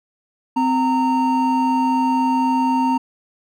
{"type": "tone pair together", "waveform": "triangle", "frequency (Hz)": [258.6, 922], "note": ["C4", "A#5"], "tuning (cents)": [-20, -19], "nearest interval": "octave + minor seventh", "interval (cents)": 2201, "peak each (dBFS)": -16, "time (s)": [0.56, 2.98], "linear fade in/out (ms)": 10, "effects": []}